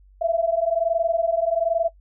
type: tone pair together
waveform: sine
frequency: 655.8 / 677 Hz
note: E5 / E5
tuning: -9 / +46 cents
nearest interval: minor second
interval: 55 cents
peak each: -21 / -22 dBFS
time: 0.21-1.89 s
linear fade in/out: 10 ms
effects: noise-tail reverb RT60 0.1 s tail -20 dB re dry + added 48 Hz sine -49 dBFS peak until 2 s